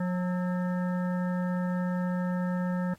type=harmonic tone with a mistuned harmonic; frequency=180 Hz; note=F#3; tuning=47 cents flat; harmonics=1 / 3 / 5 / 7 / 9 / 10; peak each=-27 / -37 / -41 / -44 / -46 / -47 dBFS; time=0-2.94 s; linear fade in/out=5 ms; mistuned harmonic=7; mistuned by=+64 cents; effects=pink hiss -62 dBFS RMS until 2.98 s + AAC 48 kbps